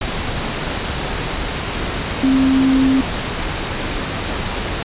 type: tone in noise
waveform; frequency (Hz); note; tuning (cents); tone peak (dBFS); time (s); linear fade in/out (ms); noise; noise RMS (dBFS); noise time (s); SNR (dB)
sine; 265.2; C4; +23; -11; 2.23-3.01; 5; pink; -22; 0.01-4.83; +8
effects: resampled to 8000 Hz